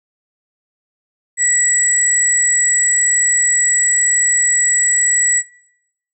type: tone pair together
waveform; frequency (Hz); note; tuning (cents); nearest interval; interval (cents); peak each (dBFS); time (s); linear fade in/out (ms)
sine; 1950 / 7813; B6 / B8; -23 / -20; 2 octaves; 2403; -18 / -13; 1.37-5.43; 50
effects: noise-tail reverb RT60 0.8 s tail -20 dB re dry